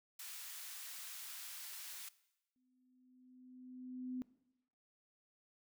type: high-pass noise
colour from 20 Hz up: white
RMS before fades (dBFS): -49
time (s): 0.19-2.09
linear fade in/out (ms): 5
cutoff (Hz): 1300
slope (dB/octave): 12
type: tone with exponential growth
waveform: sine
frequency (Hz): 253.7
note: B3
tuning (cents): +47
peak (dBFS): -38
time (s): 2.56-4.22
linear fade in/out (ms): 0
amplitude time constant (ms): 360
effects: noise-tail reverb RT60 0.9 s tail -19 dB re dry